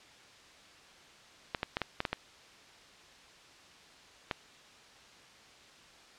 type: clicks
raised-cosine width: 0.3 ms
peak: -15 dBFS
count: 8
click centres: 1.548 / 1.631 / 1.769 / 1.817 / 2.004 / 2.052 / 2.13 / 4.312 s
effects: white hiss -56 dBFS RMS until 6.18 s + low-pass 5000 Hz 12 dB/octave